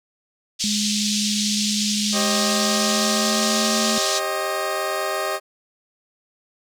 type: band-pass noise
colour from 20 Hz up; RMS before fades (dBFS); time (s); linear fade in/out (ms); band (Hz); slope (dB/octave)
white; -24; 0.59-4.2; 20; 3100 to 6600; 24
type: tone with pitch glide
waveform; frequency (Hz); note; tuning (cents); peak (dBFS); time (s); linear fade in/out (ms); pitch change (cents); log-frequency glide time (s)
sine; 208.7 to 221.1; G#3 to A3; +9 to +9; -23; 0.64-3.98; 0; +100; 2.19-3.77
type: chord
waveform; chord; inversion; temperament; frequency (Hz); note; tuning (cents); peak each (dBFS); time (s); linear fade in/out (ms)
20% pulse; C minor; second; equal with one note detuned; 392 / 536.7 / 622.3; G4 / C5 / Eb5; 0 / +44 / 0; -23 / -24 / -20; 2.12-5.4; 50
effects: none